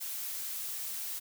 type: noise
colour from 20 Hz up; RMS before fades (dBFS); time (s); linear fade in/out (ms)
blue; -38; 0-1.2; 20
effects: none